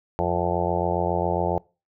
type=harmonic tone; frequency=87.31 Hz; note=F2; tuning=in tune; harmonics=1 / 2 / 4 / 5 / 6 / 7 / 8 / 9 / 10; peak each=-30 / -30 / -30 / -30 / -30 / -30 / -30 / -30 / -30 dBFS; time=0.19-1.58 s; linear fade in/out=0 ms; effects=noise-tail reverb RT60 0.3 s tail -23 dB re dry